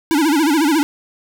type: tone with vibrato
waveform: square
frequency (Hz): 304.7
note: D#4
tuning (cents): -36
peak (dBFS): -13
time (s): 0.11-0.83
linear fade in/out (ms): 0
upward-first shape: sine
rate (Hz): 14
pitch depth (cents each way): 160
effects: none